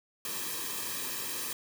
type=noise with comb filter; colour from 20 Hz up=white; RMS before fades=-36 dBFS; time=0.25-1.53 s; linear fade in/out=2 ms; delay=1.4 ms; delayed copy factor=-0.7; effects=none